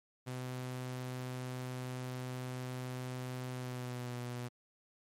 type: tone with pitch glide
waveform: sawtooth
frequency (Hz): 127 to 122.6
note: B2 to B2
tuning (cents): +49 to -12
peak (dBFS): -35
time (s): 0.26-4.49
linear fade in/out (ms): 20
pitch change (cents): -61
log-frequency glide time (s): 3.51-4.16
effects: MP3 64 kbps